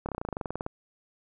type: slowing click train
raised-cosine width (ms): 1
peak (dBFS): -18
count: 16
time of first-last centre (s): 0.06-0.664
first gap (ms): 28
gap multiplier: 1.05
effects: none